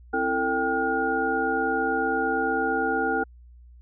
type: tone cluster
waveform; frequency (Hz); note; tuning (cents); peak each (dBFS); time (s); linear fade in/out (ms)
sine; 263.9 / 332.7 / 448.2 / 786 / 1429; C4 / E4 / A4 / G5 / F6; +15 / +16 / +32 / +4 / +39; -31 / -31 / -28 / -27 / -27; 0.13-3.24; 10
effects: added 60 Hz sine -46 dBFS peak until 3.81 s